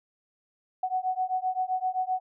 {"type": "beating tone pair", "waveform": "sine", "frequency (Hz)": [740, 747.7], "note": ["F#5", "F#5"], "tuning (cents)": [0, 18], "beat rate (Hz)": 7.7, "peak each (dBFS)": -29, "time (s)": [0.83, 2.2], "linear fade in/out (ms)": 5, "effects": []}